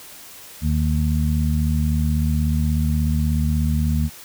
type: harmonic tone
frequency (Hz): 76.4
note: D#2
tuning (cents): -31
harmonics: 1 / 2 / 3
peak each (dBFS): -19 / -22 / -24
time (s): 0.61-4.1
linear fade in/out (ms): 50
effects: white hiss -41 dBFS RMS until 4.24 s